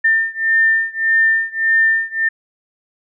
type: beating tone pair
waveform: sine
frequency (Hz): 1800 / 1801.7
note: A6 / A6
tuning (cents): +39 / +41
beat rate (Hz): 1.7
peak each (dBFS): -15 / -16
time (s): 0.04-2.29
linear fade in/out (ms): 10
effects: none